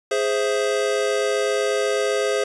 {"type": "chord", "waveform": "square", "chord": "Ab augmented", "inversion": "none", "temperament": "equal", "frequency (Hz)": [415.3, 523.3, 659.3], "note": ["Ab4", "C5", "E5"], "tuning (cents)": [0, 0, 0], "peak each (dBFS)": [-23, -24, -28], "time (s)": [0.11, 2.44], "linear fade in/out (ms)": 5, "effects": ["resampled to 22050 Hz", "9-bit"]}